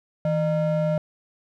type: ring-modulated tone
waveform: triangle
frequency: 384.6 Hz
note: G4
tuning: 33 cents flat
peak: -15 dBFS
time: 0.25-0.98 s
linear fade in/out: 2 ms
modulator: 223 Hz
effects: none